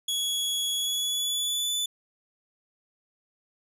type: tone with pitch glide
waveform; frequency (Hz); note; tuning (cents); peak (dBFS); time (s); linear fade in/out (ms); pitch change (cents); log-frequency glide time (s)
sawtooth; 3356 to 3488; G#7 to A7; +17 to -16; -23; 0.08-1.86; 5; +67; 0.75-1.73
effects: resampled to 32000 Hz